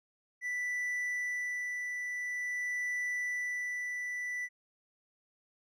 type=tone with tremolo; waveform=triangle; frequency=1975.5 Hz; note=B6; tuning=in tune; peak=-30 dBFS; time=0.41-4.49 s; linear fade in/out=50 ms; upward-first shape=sine; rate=0.48 Hz; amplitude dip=30%; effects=resampled to 32000 Hz